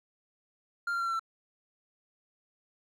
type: tone with pitch steps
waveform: triangle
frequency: 1396.9 / 1382.5 / 1368.2 / 1354 / 1340 Hz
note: F6 / F6 / F6 / E6 / E6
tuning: 0 / -18 / -36 / +46 / +28 cents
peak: -27 dBFS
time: 0.87-1.195 s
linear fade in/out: 5 ms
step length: 65 ms
effects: none